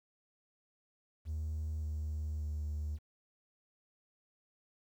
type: tone with pitch steps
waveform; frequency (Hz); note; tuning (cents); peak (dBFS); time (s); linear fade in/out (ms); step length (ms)
triangle; 77.78 / 76.53 / 75.3; D#2 / D#2 / D2; 0 / -28 / +44; -32; 1.25-2.99; 50; 580
effects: tanh soft clip ceiling -30 dBFS + 11-bit